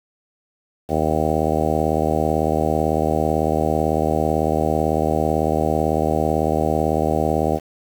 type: harmonic tone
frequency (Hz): 78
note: D#2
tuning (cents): +5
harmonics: 1 / 2 / 3 / 4 / 5 / 6 / 7 / 8 / 9 / 10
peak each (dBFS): -26 / -26 / -26 / -26 / -26 / -26 / -26 / -26 / -26 / -26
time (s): 0.88-7.6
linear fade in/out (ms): 50
effects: 7-bit